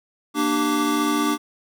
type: tone cluster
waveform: square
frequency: 234.1 / 297.4 / 391.6 / 1160 Hz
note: A#3 / D4 / G4 / D6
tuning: +8 / +22 / -2 / -22 cents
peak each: -28 / -22 / -30 / -26 dBFS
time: 0.34-1.38 s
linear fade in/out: 50 ms
effects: none